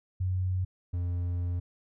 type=tone pair in turn; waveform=sine / triangle; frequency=92.5 / 88 Hz; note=F#2 / F2; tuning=0 / +14 cents; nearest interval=minor second; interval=86 cents; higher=first; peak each=-26 dBFS; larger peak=neither; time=0.2-0.65 / 0.93-1.6 s; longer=second; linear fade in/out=10 ms; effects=none